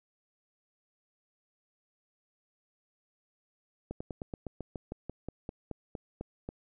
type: slowing click train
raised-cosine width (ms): 2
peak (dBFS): -24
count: 16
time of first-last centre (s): 3.91-6.489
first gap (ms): 95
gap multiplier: 1.08
effects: none